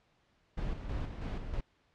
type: noise with tremolo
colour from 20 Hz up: brown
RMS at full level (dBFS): -35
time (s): 0.57-1.61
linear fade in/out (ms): 10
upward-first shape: square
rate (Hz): 3.1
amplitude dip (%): 50
effects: pink hiss -71 dBFS RMS until 1.94 s + low-pass 4000 Hz 12 dB/octave